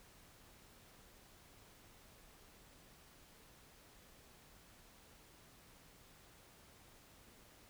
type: silence
effects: pink hiss -63 dBFS RMS until 7.69 s